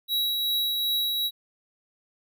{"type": "tone with tremolo", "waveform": "square", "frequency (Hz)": 3876, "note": "B7", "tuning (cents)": -33, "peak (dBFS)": -23, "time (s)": [0.08, 1.31], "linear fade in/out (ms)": 50, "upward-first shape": "triangle", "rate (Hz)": 2.6, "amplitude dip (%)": 30, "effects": []}